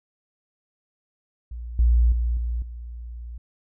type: tone with level steps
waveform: sine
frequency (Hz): 58.9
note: A#1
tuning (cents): +19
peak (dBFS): -31 / -14 / -20 / -23 / -33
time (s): 1.51-3.38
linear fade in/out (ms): 5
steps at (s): 1.79 / 2.12 / 2.37 / 2.62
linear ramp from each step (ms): 2
effects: none